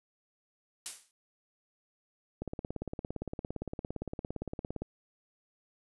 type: noise with exponential decay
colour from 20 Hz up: blue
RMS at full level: -32 dBFS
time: 0.86-1.11 s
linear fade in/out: 0 ms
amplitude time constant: 54 ms
type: click train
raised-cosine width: 2 ms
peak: -23 dBFS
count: 43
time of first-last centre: 2.42-4.82 s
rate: 17.5 Hz
effects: resampled to 24000 Hz